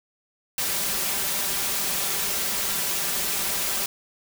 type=noise with comb filter; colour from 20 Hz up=white; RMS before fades=-26 dBFS; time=0.58-3.86 s; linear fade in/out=2 ms; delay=5.1 ms; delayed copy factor=+0.5; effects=none